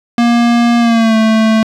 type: tone with pitch glide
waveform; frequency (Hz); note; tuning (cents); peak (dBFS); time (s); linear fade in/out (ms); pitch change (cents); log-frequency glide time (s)
square; 236.5 to 220.7; A#3 to A3; +25 to +5; -8; 0.18-1.63; 2; -120; 0.79-1.16
effects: low-pass 5000 Hz 12 dB/octave + 7-bit

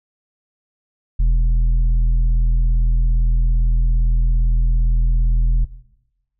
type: tone with tanh clipping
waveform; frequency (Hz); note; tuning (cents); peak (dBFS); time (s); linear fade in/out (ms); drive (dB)
triangle; 41.2; E1; 0; -13; 1.19-5.65; 10; 10
effects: noise-tail reverb RT60 1.0 s tail -17 dB re dry

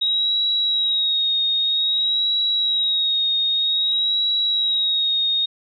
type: tone with vibrato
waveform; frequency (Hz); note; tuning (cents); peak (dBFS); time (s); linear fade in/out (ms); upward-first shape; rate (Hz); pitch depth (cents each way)
sine; 3800; A#7; +33; -17; 0.01-5.46; 10; sine; 0.52; 40
effects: none

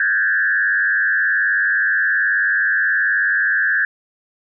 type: tone with frequency modulation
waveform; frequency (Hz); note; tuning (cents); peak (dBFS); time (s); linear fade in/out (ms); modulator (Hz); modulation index
sine; 1643; G#6; -19; -14; 0-3.85; 2; 98.8; 1.3
effects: none

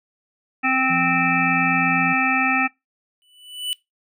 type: harmonic tone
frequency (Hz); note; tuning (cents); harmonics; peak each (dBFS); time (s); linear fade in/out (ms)
261.2; C4; -3; 1 / 3 / 5 / 7 / 9 / 10; -24 / -24 / -24 / -24 / -24 / -24; 0.63-2.68; 20
type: tone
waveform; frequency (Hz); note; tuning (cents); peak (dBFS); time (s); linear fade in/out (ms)
sine; 173; F3; -16; -25; 0.89-2.14; 20
type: tone with exponential growth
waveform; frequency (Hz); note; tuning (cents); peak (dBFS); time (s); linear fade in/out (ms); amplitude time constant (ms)
square; 2976; F#7; +9; -21; 3.22-3.73; 0; 110
effects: noise-tail reverb RT60 0.2 s tail -22 dB re dry

